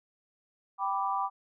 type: chord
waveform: sine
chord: G major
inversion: none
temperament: equal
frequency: 784 / 987.8 / 1174.7 Hz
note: G5 / B5 / D6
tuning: 0 / 0 / 0 cents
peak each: -32 dBFS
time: 0.78-1.3 s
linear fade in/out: 50 ms
effects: none